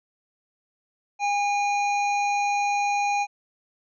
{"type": "harmonic tone", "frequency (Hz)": 814, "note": "G#5", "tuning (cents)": -35, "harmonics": [1, 3, 5, 7, 8], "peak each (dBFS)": [-22, -28, -41, -46, -39], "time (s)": [1.19, 3.27], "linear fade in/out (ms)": 50, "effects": []}